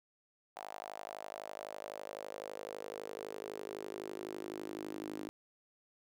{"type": "tone with high-pass filter sweep", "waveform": "sawtooth", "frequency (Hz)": 51.91, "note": "G#1", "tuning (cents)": 0, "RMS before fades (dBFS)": -45, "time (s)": [0.56, 5.29], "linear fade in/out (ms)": 0, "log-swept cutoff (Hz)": [750, 300], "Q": 4.3, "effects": []}